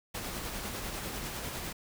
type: noise with tremolo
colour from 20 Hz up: pink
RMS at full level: -37 dBFS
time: 0.14-1.73 s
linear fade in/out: 10 ms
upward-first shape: sine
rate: 10 Hz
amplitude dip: 30%
effects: none